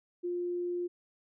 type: tone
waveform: sine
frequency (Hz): 352.4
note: F4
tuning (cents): +16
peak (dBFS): -31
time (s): 0.23-0.88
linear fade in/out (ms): 20
effects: none